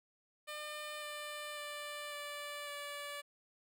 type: tone with pitch steps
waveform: 10% pulse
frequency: 601 / 595.1 / 589.3 / 583.6 / 577.9 Hz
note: D5 / D5 / D5 / D5 / D5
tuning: +40 / +23 / +6 / -11 / -28 cents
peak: -34 dBFS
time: 0.47-3.22 s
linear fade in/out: 20 ms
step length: 550 ms
effects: none